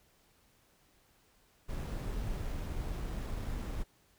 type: noise with sample-and-hold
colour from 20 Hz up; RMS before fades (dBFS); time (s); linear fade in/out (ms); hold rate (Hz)
brown; -37; 1.68-3.84; 20; 8820
effects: pink hiss -68 dBFS RMS until 4.18 s